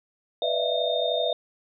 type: tone cluster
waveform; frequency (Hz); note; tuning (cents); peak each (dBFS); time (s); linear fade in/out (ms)
sine; 495.2 / 591 / 641 / 674 / 3654; B4 / D5 / E5 / E5 / A#7; +5 / +11 / -49 / +38 / -35; -29; 0.42-1.33; 2
effects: none